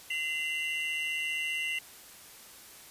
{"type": "tone cluster", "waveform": "triangle", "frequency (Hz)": [2052, 2744, 2899], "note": ["C7", "F7", "F#7"], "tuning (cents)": [-34, -31, -36], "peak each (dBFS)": [-33, -32, -36], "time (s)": [0.1, 1.79], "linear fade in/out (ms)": 5, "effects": ["white hiss -51 dBFS RMS until 2.9 s", "resampled to 32000 Hz"]}